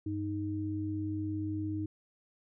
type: tone pair together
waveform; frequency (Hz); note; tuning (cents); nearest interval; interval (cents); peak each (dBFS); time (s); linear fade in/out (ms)
sine; 97.99 / 311.1; G2 / D#4; 0 / 0; octave + minor sixth; 2000; -36 / -34; 0.06-1.86; 5
effects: none